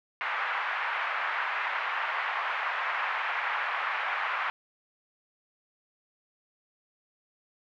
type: band-pass noise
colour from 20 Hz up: pink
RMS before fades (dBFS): -31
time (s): 0.21-4.5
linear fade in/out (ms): 0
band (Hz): 890 to 2300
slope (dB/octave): 24
effects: none